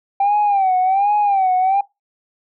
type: tone with vibrato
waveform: sine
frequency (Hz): 784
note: G5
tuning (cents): 0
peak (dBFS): -11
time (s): 0.2-1.81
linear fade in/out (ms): 5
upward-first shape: sine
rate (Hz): 1.3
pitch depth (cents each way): 110
effects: noise-tail reverb RT60 0.2 s tail -22 dB re dry + tanh soft clip ceiling -10 dBFS